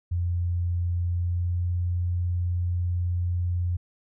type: tone with pitch glide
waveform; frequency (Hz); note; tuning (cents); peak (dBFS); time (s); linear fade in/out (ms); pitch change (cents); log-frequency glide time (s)
sine; 87.31 to 88.17; F2 to F2; 0 to +17; -23; 0.11-3.77; 10; +17; 1.08-1.71
effects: none

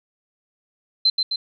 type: tone with echo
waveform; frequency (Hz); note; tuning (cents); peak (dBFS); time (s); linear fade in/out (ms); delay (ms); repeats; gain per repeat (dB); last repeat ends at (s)
sine; 4098; C8; -37; -13; 1.05-1.1; 5; 130; 2; -4; 1.36
effects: none

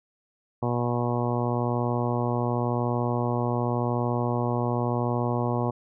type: harmonic tone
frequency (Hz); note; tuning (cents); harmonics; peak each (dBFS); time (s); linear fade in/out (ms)
120.9; B2; -36; 1 / 2 / 3 / 4 / 5 / 6 / 7 / 8 / 9; -27 / -30 / -32 / -33 / -34 / -35 / -35 / -36 / -37; 0.62-5.71; 10
effects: none

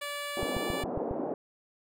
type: tone with pitch glide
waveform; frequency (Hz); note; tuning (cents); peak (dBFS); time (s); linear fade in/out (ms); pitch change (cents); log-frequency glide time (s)
10% pulse; 578 to 581.3; D5 to D5; -28 to -18; -26; 0.01-0.84; 10; +10; 0.47-0.6
type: band-pass noise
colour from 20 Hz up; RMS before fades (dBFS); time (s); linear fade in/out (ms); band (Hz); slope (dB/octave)
pink; -34; 0.37-1.34; 2; 240 to 780; 24
type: click train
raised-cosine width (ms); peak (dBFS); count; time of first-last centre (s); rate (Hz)
5; -23; 6; 0.43-1.111; 7.34
effects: none

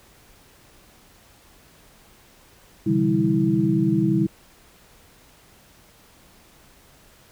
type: tone cluster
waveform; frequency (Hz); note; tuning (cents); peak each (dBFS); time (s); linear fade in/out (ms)
sine; 128.2 / 145.9 / 166.4 / 197.4 / 324.5; C3 / D3 / E3 / G3 / E4; -35 / -11 / +17 / +12 / -27; -27 / -25 / -26 / -22 / -21; 2.86-4.27; 10
effects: pink hiss -53 dBFS RMS until 7.31 s

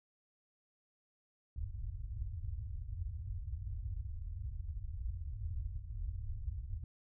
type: low-pass noise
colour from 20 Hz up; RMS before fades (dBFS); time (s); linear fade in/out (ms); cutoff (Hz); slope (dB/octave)
white; -41; 1.56-6.84; 2; 100; 48
effects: none

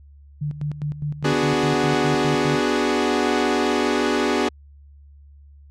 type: tone with tremolo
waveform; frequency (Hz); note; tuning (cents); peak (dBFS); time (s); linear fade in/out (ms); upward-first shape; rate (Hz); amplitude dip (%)
sine; 147.8; D3; +11; -22; 0.41-2.6; 10; square; 4.9; 70
type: chord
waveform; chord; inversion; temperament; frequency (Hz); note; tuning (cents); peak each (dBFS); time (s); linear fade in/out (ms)
sawtooth; G# half-diminished seventh; first; equal; 246.9 / 293.7 / 370 / 415.3; B3 / D4 / F#4 / G#4; 0 / 0 / 0 / 0; -20; 1.24-4.49; 10
effects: added 71 Hz sine -44 dBFS peak until 5.7 s + low-pass 6000 Hz 12 dB/octave

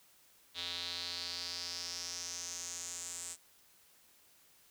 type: tone with band-pass filter sweep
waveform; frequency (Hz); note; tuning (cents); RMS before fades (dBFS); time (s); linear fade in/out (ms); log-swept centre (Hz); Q
square; 87.3; F2; 0; -42; 0.54-3.37; 50; 3700 to 7900; 5
effects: white hiss -65 dBFS RMS until 4.7 s

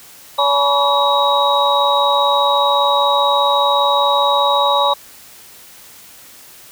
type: tone cluster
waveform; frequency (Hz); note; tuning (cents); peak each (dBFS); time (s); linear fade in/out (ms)
sine; 568 / 848 / 973 / 1133 / 3814; C#5 / G#5 / B5 / C#6 / A#7; +42 / +36 / -26 / +37 / +39; -18; 0.38-4.94; 10
effects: white hiss -41 dBFS RMS until 6.71 s

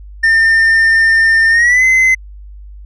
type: tone with pitch glide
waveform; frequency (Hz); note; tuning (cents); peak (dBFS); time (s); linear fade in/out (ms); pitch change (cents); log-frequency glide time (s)
triangle; 1806 to 2051; A6 to C7; +45 to -35; -5; 0.23-2.15; 10; +220; 1.5-1.84
effects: added 50 Hz sine -30 dBFS peak until 2.85 s + resampled to 22050 Hz

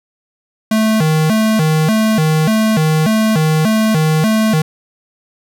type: tone with vibrato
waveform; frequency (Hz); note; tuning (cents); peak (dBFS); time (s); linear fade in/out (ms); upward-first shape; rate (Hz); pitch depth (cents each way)
square; 185; F#3; 0; -11; 0.71-4.62; 5; square; 1.7; 290
effects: none

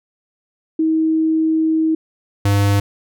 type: tone pair in turn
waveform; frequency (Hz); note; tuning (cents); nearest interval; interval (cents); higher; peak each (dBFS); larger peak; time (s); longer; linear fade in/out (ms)
sine / square; 318.6 / 100.73; D#4 / G2; +41 / +48; octave + minor sixth; 1993; first; -13; neither; 0.79-1.95 / 2.45-2.8; first; 5
effects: none

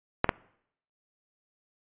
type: clicks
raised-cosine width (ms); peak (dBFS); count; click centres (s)
0.5; -6; 2; 0.244 / 0.292
effects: noise-tail reverb RT60 0.7 s tail -23 dB re dry + resampled to 8000 Hz

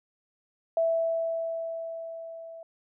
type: tone with level ramp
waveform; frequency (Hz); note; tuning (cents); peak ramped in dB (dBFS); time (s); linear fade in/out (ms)
sine; 659.3; E5; 0; -21 to -41; 0.77-2.63; 2
effects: none

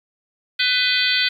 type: harmonic tone with a mistuned harmonic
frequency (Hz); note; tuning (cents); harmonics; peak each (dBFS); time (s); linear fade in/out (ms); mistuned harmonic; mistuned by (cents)
499.5; B4; +20; 3 / 4 / 5 / 6 / 7 / 8 / 9; -24 / -24 / -24 / -24 / -24 / -24 / -24; 0.59-1.29; 10; 6; +94
effects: 8-bit

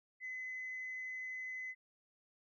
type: tone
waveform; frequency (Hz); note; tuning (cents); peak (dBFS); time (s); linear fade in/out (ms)
sine; 2028; B6; +45; -40; 0.2-1.75; 50
effects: tanh soft clip ceiling -36 dBFS

